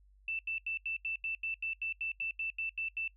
sine tone bursts, 2660 Hz, E7, 15 cents sharp, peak -33 dBFS, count 15, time 0.28-3.078 s, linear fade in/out 2 ms, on 110 ms, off 82 ms, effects noise-tail reverb RT60 0.1 s tail -21 dB re dry + added 49 Hz sine -60 dBFS peak until 3.16 s

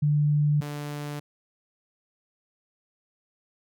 sine / sawtooth tone pair in turn, 147.9 / 146.62 Hz, D3 / D3, +13 / -3 cents, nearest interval unison, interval 16 cents, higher first, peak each -19 / -28 dBFS, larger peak first, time 0.02-0.61 / 0.61-1.2 s, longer neither, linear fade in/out 10 ms, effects none

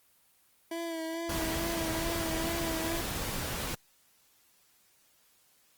25% pulse tone with vibrato, 329.6 Hz, E4, in tune, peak -30 dBFS, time 0.71-3.01 s, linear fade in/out 5 ms, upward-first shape sine, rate 2.3 Hz, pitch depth 36 cents each way
pink noise, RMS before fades -35 dBFS, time 1.29-3.75 s, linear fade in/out 5 ms
effects white hiss -66 dBFS RMS until 5.77 s + Opus 24 kbps

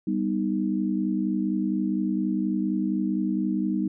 sine chord, G augmented, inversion none, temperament equal, 196 / 246.9 / 311.1 Hz, G3 / B3 / D#4, 0 / 0 / 0 cents, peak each -26 / -29 / -27 dBFS, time 0.07-3.88 s, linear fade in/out 5 ms, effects none

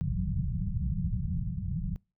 white low-pass noise, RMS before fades -31 dBFS, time 0.01-1.96 s, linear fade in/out 0 ms, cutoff 190 Hz, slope 96 dB/octave, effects noise-tail reverb RT60 0.3 s tail -25 dB re dry

